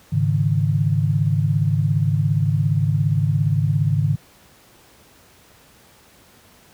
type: chord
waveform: sine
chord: Ab suspended fourth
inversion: none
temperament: just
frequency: 103.83 / 138.43 / 155.74 Hz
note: Ab2 / Db3 / Eb3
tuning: 0 / -2 / +2 cents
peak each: -20 dBFS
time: 0.12-4.16 s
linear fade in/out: 10 ms
effects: pink hiss -51 dBFS RMS until 6.73 s + high-pass 60 Hz 12 dB/octave